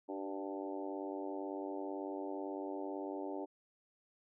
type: harmonic tone with a mistuned harmonic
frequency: 98 Hz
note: G2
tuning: in tune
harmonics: 3 / 4 / 5 / 6 / 7 / 8 / 9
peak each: -43 / -44 / -49 / -47 / -51 / -51 / -50 dBFS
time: 0.08-3.46 s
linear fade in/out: 20 ms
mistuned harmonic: 4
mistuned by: -34 cents
effects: none